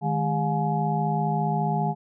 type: tone cluster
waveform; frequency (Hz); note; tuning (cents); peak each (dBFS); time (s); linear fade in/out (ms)
sine; 155.1 / 209.9 / 405.1 / 714 / 845; D#3 / G#3 / G#4 / F5 / G#5; -5 / +19 / -43 / +38 / +30; -25 / -30 / -34 / -29 / -28; 0.01-1.95; 50
effects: none